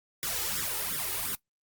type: noise with flanger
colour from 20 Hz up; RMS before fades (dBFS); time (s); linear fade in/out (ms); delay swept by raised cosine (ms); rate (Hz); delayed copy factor
white; -32; 0.23-1.35; 0; 0.56 to 2.36; 2.8; +0.95
effects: noise-tail reverb RT60 0.1 s tail -18 dB re dry + Opus 48 kbps